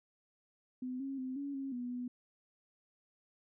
sine tone with pitch steps, 253.6 / 271.8 / 258.4 / 281.5 / 271.4 / 245.1 / 247 Hz, B3 / C#4 / C4 / C#4 / C#4 / B3 / B3, +46 / -34 / -21 / +27 / -36 / -13 / 0 cents, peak -37 dBFS, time 0.82-2.08 s, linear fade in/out 5 ms, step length 180 ms, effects none

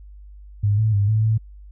sine tone with pitch steps, 102.7 / 109.4 / 101.1 / 108.9 / 110.3 Hz, G#2 / A2 / G#2 / A2 / A2, -19 / -9 / -46 / -17 / +5 cents, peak -15 dBFS, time 0.63-1.38 s, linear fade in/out 10 ms, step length 150 ms, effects added 50 Hz sine -39 dBFS peak until 1.71 s

